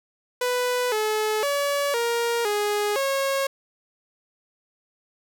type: tone with pitch steps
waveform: sawtooth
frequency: 495.6 / 430.1 / 569 / 469.2 / 415.1 / 546 Hz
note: B4 / A4 / C#5 / A#4 / G#4 / C#5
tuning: +6 / -39 / +45 / +11 / -1 / -26 cents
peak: -18 dBFS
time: 0.41-3.47 s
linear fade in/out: 5 ms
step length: 510 ms
effects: none